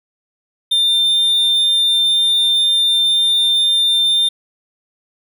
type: tone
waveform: triangle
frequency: 3601 Hz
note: A7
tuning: 39 cents sharp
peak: -10 dBFS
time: 0.71-4.29 s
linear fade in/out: 10 ms
effects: none